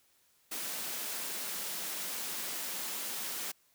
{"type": "high-pass noise", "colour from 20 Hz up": "white", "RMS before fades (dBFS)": -38, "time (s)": [0.51, 3.52], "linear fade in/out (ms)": 10, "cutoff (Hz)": 160, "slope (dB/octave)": 48, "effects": ["white hiss -69 dBFS RMS until 3.74 s"]}